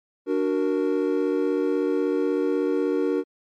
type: chord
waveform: triangle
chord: D augmented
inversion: none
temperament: equal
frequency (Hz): 293.7 / 370 / 466.2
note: D4 / F#4 / A#4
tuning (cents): 0 / 0 / 0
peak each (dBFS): -23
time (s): 0.26-3.24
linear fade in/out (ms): 50
effects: MP3 64 kbps